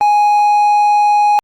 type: tone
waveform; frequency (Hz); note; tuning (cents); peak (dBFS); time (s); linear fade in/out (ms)
triangle; 830.6; G#5; 0; -6; 0.01-1.39; 0
effects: Opus 32 kbps